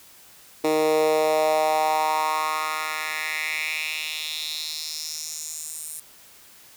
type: tone with high-pass filter sweep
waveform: 10% pulse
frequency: 155.56 Hz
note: D#3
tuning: in tune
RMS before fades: -25 dBFS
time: 0.64-6 s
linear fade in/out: 5 ms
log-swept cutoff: 370 to 9400 Hz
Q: 3.4
effects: white hiss -50 dBFS RMS until 6.76 s